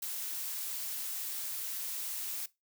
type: noise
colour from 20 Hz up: blue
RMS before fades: -38 dBFS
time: 0.02-2.46 s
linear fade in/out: 5 ms
effects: noise-tail reverb RT60 0.2 s tail -19 dB re dry